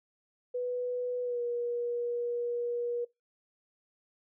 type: tone with pitch glide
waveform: sine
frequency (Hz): 493.9 to 479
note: B4 to A#4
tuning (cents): 0 to +47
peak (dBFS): -30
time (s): 0.54-3.05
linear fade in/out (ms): 10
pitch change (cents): -53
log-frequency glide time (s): 1.23-1.41
effects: noise-tail reverb RT60 0.2 s tail -22 dB re dry